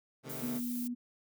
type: chord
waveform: 15% pulse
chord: A diminished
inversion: first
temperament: equal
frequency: 130.81 / 155.56 / 220 Hz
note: C3 / Eb3 / A3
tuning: 0 / 0 / 0 cents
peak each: -38 / -41 / -42 dBFS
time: 0.23-0.61 s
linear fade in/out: 50 ms
type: noise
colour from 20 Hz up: violet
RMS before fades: -43 dBFS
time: 0.29-0.88 s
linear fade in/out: 10 ms
type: tone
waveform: sine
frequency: 243.1 Hz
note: B3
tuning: 27 cents flat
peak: -34 dBFS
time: 0.41-0.95 s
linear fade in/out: 20 ms
effects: none